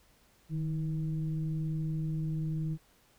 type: tone with frequency modulation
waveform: sine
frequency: 155.56 Hz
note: D#3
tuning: in tune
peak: -30 dBFS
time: 0.49-2.78 s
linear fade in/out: 50 ms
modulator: 166 Hz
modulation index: 0.46
effects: pink hiss -65 dBFS RMS until 3.18 s